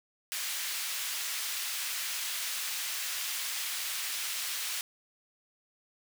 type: high-pass noise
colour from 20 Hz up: pink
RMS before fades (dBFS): -35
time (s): 0.32-4.81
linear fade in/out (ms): 0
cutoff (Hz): 2200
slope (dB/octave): 12
effects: none